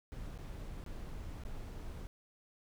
brown noise with dropouts, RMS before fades -44 dBFS, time 0.12-2.07 s, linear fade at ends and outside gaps 0 ms, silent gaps 0.378-0.387 / 0.84-0.863 / 1.436-1.451 s, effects none

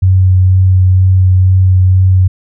sine tone with vibrato, 93.1 Hz, F#2, 11 cents sharp, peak -4 dBFS, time 0.02-2.28 s, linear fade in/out 10 ms, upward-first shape sine, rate 2.1 Hz, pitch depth 12 cents each way, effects none

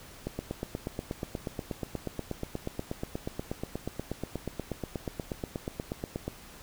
click train, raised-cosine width 2 ms, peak -19 dBFS, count 51, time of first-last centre 0.27-6.28 s, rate 8.32 Hz, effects pink hiss -50 dBFS RMS until 6.62 s

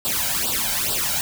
white noise with flanger, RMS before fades -23 dBFS, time 0.05-1.21 s, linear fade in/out 0 ms, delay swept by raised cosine 0.23 to 1.33 ms, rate 2.3 Hz, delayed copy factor +0.85, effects none

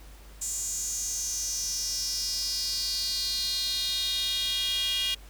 square tone with high-pass filter sweep, 219.2 Hz, A3, 6 cents flat, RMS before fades -30 dBFS, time 0.41-5.15 s, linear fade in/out 10 ms, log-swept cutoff 7300 to 3100 Hz, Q 6.1, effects added 50 Hz sine -46 dBFS peak until 5.29 s + pink hiss -54 dBFS RMS until 5.29 s

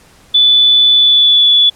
sine tone with pitch glide, 3480 to 3436 Hz, A7 to A7, -20 to -42 cents, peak -5 dBFS, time 0.34-1.7 s, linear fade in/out 10 ms, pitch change -22 cents, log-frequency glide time 0.93-1.5 s, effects pink hiss -45 dBFS RMS until 1.75 s + low-pass 11000 Hz 12 dB/octave

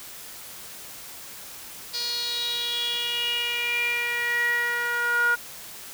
sawtooth tone with band-pass filter sweep, 477.9 Hz, A#4, 43 cents sharp, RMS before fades -26 dBFS, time 1.93-5.36 s, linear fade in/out 20 ms, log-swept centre 4600 to 1400 Hz, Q 8, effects white hiss -41 dBFS RMS until 5.93 s

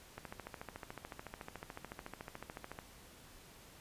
click train, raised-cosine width 0.5 ms, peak -29 dBFS, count 37, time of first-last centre 0.18-2.789 s, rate 13.8 Hz, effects pink hiss -58 dBFS RMS until 3.8 s + resampled to 32000 Hz

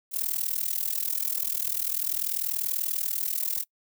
violet noise with amplitude modulation, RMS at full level -25 dBFS, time 0.11-3.65 s, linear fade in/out 50 ms, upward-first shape sine, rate 40.4 Hz, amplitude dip 90%, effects noise-tail reverb RT60 0.1 s tail -25 dB re dry

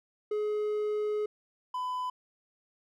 triangle tone pair in turn, 421.9 / 1003.5 Hz, G#4 / B5, +27 / +27 cents, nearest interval octave + minor third, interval 1500 cents, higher second, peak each -26 / -29 dBFS, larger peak first, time 0.31-1.26 / 1.74-2.1 s, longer first, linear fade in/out 5 ms, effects none

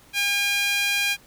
sawtooth tone with high-pass filter, 808 Hz, G#5, 48 cents flat, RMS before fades -23 dBFS, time 0.13-1.17 s, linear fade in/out 50 ms, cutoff 2300 Hz, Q 2.4, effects pink hiss -53 dBFS RMS until 1.26 s

